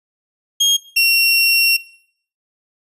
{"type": "tone pair in turn", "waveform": "30% pulse", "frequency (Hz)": [3251, 2734], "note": ["G#7", "F7"], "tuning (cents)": [-38, -37], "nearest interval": "minor third", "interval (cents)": 299, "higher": "first", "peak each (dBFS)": -8, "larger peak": "neither", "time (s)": [[0.6, 0.77], [0.96, 1.77]], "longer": "second", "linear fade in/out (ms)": 10, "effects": ["noise-tail reverb RT60 0.6 s tail -19 dB re dry", "resampled to 32000 Hz"]}